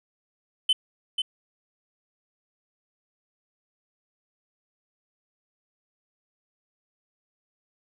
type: tone with echo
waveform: triangle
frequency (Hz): 3048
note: G7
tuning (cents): -49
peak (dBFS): -16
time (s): 0.69-0.73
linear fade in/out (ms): 5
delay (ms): 490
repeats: 1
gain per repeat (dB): -6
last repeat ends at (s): 1.22
effects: resampled to 22050 Hz